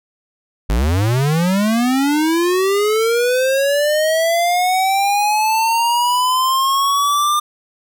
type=linear sweep; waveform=square; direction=up; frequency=46.18 to 1203 Hz; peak=-14 dBFS; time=0.69-7.4 s; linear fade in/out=10 ms; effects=none